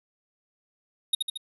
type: tone with echo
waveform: square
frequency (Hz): 3729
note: A#7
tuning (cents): 0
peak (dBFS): -20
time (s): 1.13-1.15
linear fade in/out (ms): 5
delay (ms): 75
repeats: 3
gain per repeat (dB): -4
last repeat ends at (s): 1.375
effects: resampled to 32000 Hz